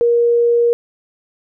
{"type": "tone", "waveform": "sine", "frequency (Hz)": 472.6, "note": "A#4", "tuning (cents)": 24, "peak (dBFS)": -10, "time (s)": [0.01, 0.73], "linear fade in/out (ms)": 0, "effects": []}